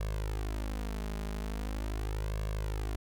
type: tone with flanger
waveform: sawtooth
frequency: 52.4 Hz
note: G#1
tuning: 16 cents sharp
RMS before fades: -35 dBFS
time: 0-2.96 s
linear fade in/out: 5 ms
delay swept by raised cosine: 1.8 to 4.9 ms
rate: 0.41 Hz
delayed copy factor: +0.9
effects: none